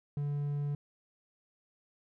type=tone; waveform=triangle; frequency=144.5 Hz; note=D3; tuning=28 cents flat; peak=-29 dBFS; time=0.17-0.75 s; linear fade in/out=2 ms; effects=none